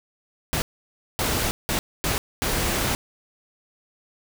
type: noise bursts at uneven times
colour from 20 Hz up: pink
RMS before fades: -24 dBFS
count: 5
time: 0.53-0.62 / 1.19-1.51 / 1.69-1.79 / 2.04-2.18 / 2.42-2.95 s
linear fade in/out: 0 ms
effects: none

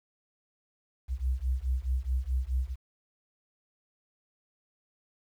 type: beating tone pair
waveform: sine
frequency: 61.74 / 66.44 Hz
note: B1 / C2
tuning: 0 / +27 cents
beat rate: 4.7 Hz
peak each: -30 dBFS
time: 1.08-2.76 s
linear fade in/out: 50 ms
effects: 10-bit

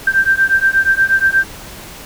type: beating tone pair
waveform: sine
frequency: 1568 / 1576.4 Hz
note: G6 / G6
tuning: 0 / +9 cents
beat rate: 8.4 Hz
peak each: -13 dBFS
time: 0.07-1.44 s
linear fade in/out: 5 ms
effects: pink hiss -33 dBFS RMS until 2.05 s

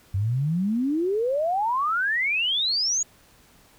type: exponential sweep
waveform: sine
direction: up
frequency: 92.5 to 6870 Hz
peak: -21 dBFS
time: 0.14-3.03 s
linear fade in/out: 5 ms
effects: pink hiss -56 dBFS RMS until 3.78 s

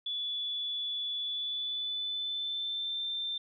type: tone with pitch glide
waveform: sine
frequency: 3439 to 3571 Hz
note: A7 to A7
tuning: -40 to +25 cents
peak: -32 dBFS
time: 0.06-3.38 s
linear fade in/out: 5 ms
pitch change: +65 cents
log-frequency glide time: 1.17-3.06 s
effects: none

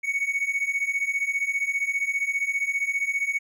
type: beating tone pair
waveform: triangle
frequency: 2217 / 2232 Hz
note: C#7 / C#7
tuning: 0 / +11 cents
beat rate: 15 Hz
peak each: -26 / -24 dBFS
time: 0.03-3.39 s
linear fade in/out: 20 ms
effects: none

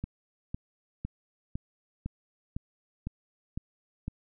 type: click train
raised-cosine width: 5 ms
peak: -21 dBFS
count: 9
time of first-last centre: 0.04-4.08 s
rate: 1.98 Hz
effects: none

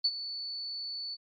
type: tone with ADSR envelope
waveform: sine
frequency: 4469 Hz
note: C#8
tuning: 13 cents sharp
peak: -20 dBFS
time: 0.04-1.17 s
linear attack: 11 ms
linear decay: 49 ms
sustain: -15 dB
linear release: 38 ms
effects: tanh soft clip ceiling -20 dBFS + MP3 32 kbps

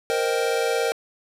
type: chord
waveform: square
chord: C minor seventh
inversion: third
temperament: equal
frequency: 466.2 / 523.3 / 622.3 / 784 Hz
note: Bb4 / C5 / Eb5 / G5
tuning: 0 / 0 / 0 / 0 cents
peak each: -24 / -28 / -30 / -30 dBFS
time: 0.1-0.92 s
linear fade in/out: 0 ms
effects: low-pass 12000 Hz 12 dB/octave

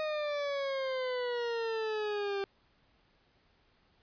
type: exponential sweep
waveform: 40% pulse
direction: down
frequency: 622.3 to 392 Hz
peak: -31 dBFS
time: 0-2.44 s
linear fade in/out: 0 ms
effects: pink hiss -69 dBFS RMS until 4.02 s + resampled to 11025 Hz

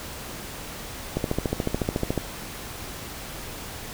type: click train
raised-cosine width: 2 ms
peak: -10 dBFS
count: 15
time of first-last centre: 1.17-2.177 s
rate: 13.9 Hz
effects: pink hiss -37 dBFS RMS until 3.93 s

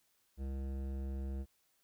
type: tone with hard clipping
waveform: triangle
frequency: 67.3 Hz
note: C2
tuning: 49 cents sharp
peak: -39 dBFS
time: 0.37-1.46 s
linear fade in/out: 50 ms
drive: 18 dB
effects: white hiss -75 dBFS RMS until 1.83 s

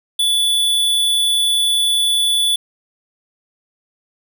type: tone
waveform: square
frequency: 3455 Hz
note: A7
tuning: 32 cents flat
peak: -14 dBFS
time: 0.19-2.56 s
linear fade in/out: 5 ms
effects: none

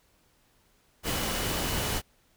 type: tone in noise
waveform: sine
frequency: 2960 Hz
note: F#7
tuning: in tune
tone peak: -41 dBFS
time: 1.03-2.02 s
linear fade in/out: 50 ms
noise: pink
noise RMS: -30 dBFS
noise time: 1.03-2.02 s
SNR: -14 dB
effects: pink hiss -66 dBFS RMS until 2.36 s

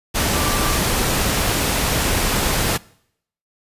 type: tone in noise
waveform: sine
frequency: 1174.7 Hz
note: D6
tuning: in tune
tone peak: -27 dBFS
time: 0.33-0.79 s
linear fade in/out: 20 ms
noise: pink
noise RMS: -19 dBFS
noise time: 0.14-2.78 s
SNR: -11 dB
effects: noise-tail reverb RT60 0.7 s tail -23 dB re dry + resampled to 32000 Hz

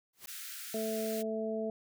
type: noise with exponential growth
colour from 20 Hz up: white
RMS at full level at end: -42 dBFS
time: 0.13-0.26 s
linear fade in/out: 5 ms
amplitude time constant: 28 ms
type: high-pass noise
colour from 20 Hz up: white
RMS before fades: -44 dBFS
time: 0.27-1.23 s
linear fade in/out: 20 ms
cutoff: 1300 Hz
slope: 96 dB/octave
type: harmonic tone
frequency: 220 Hz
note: A3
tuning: in tune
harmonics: 1 / 2 / 3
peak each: -37 / -36 / -37 dBFS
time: 0.74-1.7 s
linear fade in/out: 2 ms
effects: none

